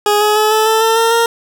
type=tone with pitch steps; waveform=20% pulse; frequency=415.3 / 421.8 / 428.5 / 435.2 / 442 / 449 / 456 / 463.2 Hz; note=G#4 / G#4 / A4 / A4 / A4 / A4 / A#4 / A#4; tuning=0 / +27 / -46 / -19 / +8 / +35 / -38 / -11 cents; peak=-5 dBFS; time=0.06-1.26 s; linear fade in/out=2 ms; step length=150 ms; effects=none